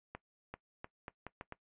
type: accelerating click train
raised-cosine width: 0.5 ms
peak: -28 dBFS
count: 7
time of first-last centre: 0.15-1.524 s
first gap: 390 ms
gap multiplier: 0.78
effects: noise-tail reverb RT60 0.1 s tail -19 dB re dry + resampled to 8000 Hz